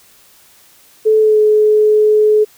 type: tone with pitch glide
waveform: sine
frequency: 434.9 to 426.4 Hz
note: A4 to G#4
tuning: -20 to +46 cents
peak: -7 dBFS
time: 1.05-2.45 s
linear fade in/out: 20 ms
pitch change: -34 cents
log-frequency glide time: 1.19-1.4 s
effects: white hiss -47 dBFS RMS until 2.57 s